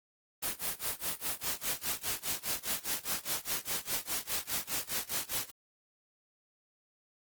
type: noise with tremolo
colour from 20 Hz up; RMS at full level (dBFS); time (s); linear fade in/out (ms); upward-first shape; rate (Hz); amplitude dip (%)
white; -32; 0.42-5.51; 10; sine; 4.9; 95
effects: Opus 24 kbps